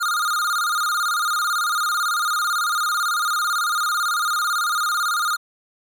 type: tone with vibrato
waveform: square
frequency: 1318.5 Hz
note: E6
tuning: in tune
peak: -20 dBFS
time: 0-5.37 s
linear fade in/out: 20 ms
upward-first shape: square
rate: 18 Hz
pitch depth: 110 cents each way
effects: none